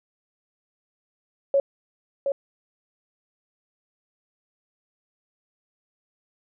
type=tone with echo; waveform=sine; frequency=554.4 Hz; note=C#5; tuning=in tune; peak=-16 dBFS; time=1.54-1.6 s; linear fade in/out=2 ms; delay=720 ms; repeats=1; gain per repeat=-5 dB; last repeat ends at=2.32 s; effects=none